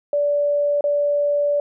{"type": "tone with dropouts", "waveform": "sine", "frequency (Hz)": 580, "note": "D5", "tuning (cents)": -22, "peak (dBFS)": -16, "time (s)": [0.13, 1.6], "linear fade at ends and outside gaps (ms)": 2, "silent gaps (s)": [0.809, 0.84], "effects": []}